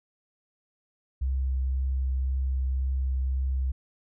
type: tone with vibrato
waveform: sine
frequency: 65.6 Hz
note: C2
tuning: 5 cents sharp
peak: -24 dBFS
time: 1.21-3.72 s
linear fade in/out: 10 ms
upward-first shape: triangle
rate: 1.9 Hz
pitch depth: 13 cents each way
effects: none